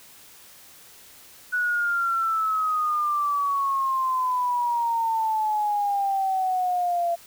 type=exponential sweep; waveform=sine; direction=down; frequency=1480 to 680 Hz; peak=-21 dBFS; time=1.52-7.16 s; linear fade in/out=20 ms; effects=white hiss -49 dBFS RMS until 7.26 s